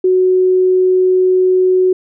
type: tone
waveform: sine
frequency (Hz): 370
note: F#4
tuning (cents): 0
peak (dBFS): -8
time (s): 0.04-1.93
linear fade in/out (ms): 5
effects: none